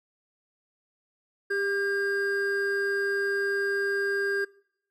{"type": "tone pair together", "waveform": "triangle", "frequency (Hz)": [397.3, 1607.7], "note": ["G4", "G6"], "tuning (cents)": [23, 43], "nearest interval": "2 octaves", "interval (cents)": 2420, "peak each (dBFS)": -26, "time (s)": [1.5, 4.45], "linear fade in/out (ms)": 10, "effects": ["noise-tail reverb RT60 0.7 s tail -23 dB re dry"]}